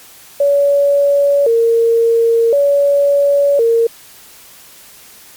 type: tone with vibrato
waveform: sine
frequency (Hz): 511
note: C5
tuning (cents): -41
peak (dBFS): -8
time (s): 0.4-3.87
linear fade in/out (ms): 5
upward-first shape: square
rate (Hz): 0.47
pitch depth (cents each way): 180
effects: white hiss -40 dBFS RMS until 5.36 s + MP3 96 kbps